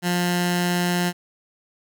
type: tone with notch filter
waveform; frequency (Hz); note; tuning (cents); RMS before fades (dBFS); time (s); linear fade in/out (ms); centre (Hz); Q
15% pulse; 176.7; F3; +21; -22; 0.02-1.13; 50; 470; 0.92
effects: none

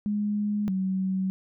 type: tone pair in turn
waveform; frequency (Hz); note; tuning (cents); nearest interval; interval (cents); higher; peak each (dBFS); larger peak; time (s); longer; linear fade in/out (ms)
sine; 207.7 / 189.21; G#3 / F#3; 0 / +39; major second; 161; first; -24; neither; 0.06-0.68 / 0.68-1.3; neither; 0
effects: none

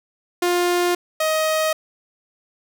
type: tone pair in turn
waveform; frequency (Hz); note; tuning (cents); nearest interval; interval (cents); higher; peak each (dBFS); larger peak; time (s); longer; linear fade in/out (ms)
sawtooth; 352.9 / 628.8; F4 / D#5; +18 / +18; minor seventh; 1000; second; -13 / -14; first; 0.42-0.95 / 1.2-1.73; neither; 5
effects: none

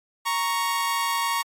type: tone pair together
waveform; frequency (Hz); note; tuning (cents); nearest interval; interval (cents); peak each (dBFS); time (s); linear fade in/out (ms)
sawtooth; 932.3 / 1109.6; A#5 / C#6; 0 / +1; minor third; 301; -22; 0.25-1.43; 20
effects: AAC 48 kbps

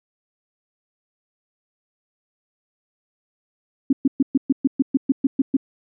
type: tone bursts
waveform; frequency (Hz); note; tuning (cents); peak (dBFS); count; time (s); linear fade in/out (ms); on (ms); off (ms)
sine; 270.1; C#4; -45; -12; 12; 3.9-5.568; 5; 29; 120
effects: none

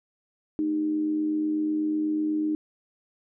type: tone with amplitude modulation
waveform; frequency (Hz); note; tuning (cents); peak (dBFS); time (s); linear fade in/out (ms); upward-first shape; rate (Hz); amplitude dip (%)
sine; 307.4; D#4; -21; -21; 0.59-2.55; 0; sine; 88.1; 45
effects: none

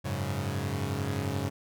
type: chord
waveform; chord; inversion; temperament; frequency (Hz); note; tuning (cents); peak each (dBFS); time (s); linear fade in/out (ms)
sawtooth; F# suspended second; none; equal; 92.5 / 103.83 / 138.59; F#2 / G#2 / C#3; 0 / 0 / 0; -30; 0.04-1.5; 20
effects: none

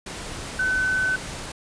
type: tone in noise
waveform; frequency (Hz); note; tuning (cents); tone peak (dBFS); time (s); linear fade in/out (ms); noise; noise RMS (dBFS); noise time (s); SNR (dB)
sine; 1515; F#6; +40; -20; 0.59-1.16; 5; pink; -34; 0.06-1.52; +11
effects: resampled to 22050 Hz

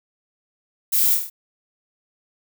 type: noise with echo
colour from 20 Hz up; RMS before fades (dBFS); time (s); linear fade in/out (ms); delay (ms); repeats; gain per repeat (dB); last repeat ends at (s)
violet; -20; 0.92-1.15; 10; 25; 6; -3; 1.3
effects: none

